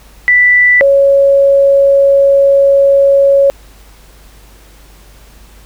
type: tone pair in turn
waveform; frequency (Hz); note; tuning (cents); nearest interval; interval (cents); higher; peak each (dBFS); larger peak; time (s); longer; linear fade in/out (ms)
sine; 1975.5 / 554.4; B6 / C#5; 0 / 0; octave + minor seventh; 2200; first; -4; neither; 0.28-0.81 / 0.81-3.5; second; 0
effects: added 50 Hz sine -38 dBFS peak until 5.65 s + pink hiss -43 dBFS RMS until 5.65 s